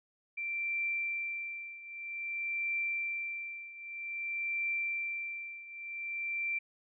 sine tone with tremolo, 2352 Hz, D7, 2 cents sharp, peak -30 dBFS, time 0.37-6.59 s, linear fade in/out 10 ms, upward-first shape triangle, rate 0.52 Hz, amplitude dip 85%, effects none

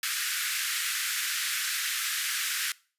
pink high-pass noise, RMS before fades -30 dBFS, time 0.03-2.72 s, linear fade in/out 2 ms, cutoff 1400 Hz, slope 48 dB/octave, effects noise-tail reverb RT60 0.4 s tail -22 dB re dry + resampled to 32000 Hz

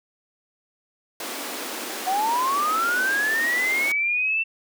pink high-pass noise, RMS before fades -32 dBFS, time 1.2-3.92 s, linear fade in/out 2 ms, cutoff 240 Hz, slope 48 dB/octave
sine linear sweep, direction up, 725 to 2690 Hz, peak -20 dBFS, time 2.06-4.44 s, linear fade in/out 20 ms
effects none

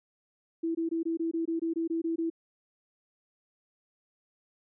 sine tone bursts, 329.6 Hz, E4, in tune, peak -27 dBFS, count 12, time 0.63-2.301 s, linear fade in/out 10 ms, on 120 ms, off 21 ms, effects none

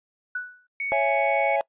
sine tone with exponential decay, 1480 Hz, F#6, in tune, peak -24 dBFS, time 0.35-0.67 s, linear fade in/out 5 ms, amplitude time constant 69 ms
sine tone, 2226 Hz, C#7, 7 cents sharp, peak -26 dBFS, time 0.8-1.56 s, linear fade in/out 2 ms
triangle chord, C# minor, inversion none, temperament just, 554.4 / 665.2 / 831.5 Hz, C#5 / E5 / G#5, 0 / +16 / +2 cents, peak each -23 dBFS, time 0.92-1.61 s, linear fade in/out 0 ms
effects noise-tail reverb RT60 0.1 s tail -23 dB re dry + resampled to 8000 Hz

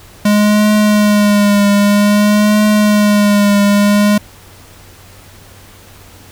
square tone with vibrato, 207 Hz, G#3, 5 cents flat, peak -8 dBFS, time 0.25-4.18 s, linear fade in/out 5 ms, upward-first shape triangle, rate 0.52 Hz, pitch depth 39 cents each way, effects added 95 Hz sine -42 dBFS peak until 6.31 s + pink hiss -40 dBFS RMS until 6.31 s

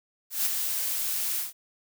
blue noise with ADSR envelope, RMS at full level -24 dBFS, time 0.3-1.53 s, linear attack 160 ms, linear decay 12 ms, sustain -5 dB, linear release 140 ms, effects none

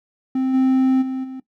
triangle tone with level steps, 261.6 Hz, C4, in tune, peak -15 / -11 / -20 / -27 dBFS, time 0.35-1.4 s, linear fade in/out 5 ms, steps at 0.53 / 1.01 / 1.23 s, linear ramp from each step 20 ms, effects noise-tail reverb RT60 0.1 s tail -18 dB re dry

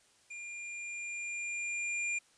square tone with level ramp, 2400 Hz, D7, 37 cents sharp, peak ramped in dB -43 to -32 dBFS, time 0.3-2.19 s, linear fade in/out 10 ms, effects white hiss -66 dBFS RMS until 2.37 s + resampled to 22050 Hz

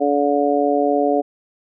harmonic tone, 143.6 Hz, D3, 39 cents flat, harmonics 2 / 3 / 4 / 5, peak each -20 / -20 / -20 / -20 dBFS, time 0-1.22 s, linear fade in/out 20 ms, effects none

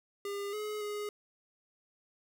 square tone with pitch steps, 403.1 / 423.3 / 416 Hz, G4 / G#4 / G#4, +48 / +33 / +3 cents, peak -36 dBFS, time 0.25-1.09 s, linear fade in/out 2 ms, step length 280 ms, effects 12-bit

